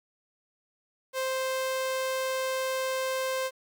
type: tone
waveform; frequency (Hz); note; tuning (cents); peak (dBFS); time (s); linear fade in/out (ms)
sawtooth; 523.3; C5; 0; -24; 1.13-3.51; 50
effects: 10-bit